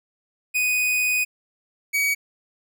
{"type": "tone pair in turn", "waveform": "45% pulse", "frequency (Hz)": [2489, 2262], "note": ["D#7", "C#7"], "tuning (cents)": [0, 34], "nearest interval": "major second", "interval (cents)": 166, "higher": "first", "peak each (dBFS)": -19, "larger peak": "neither", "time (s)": [[0.54, 1.25], [1.93, 2.15]], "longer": "first", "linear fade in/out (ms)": 20, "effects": []}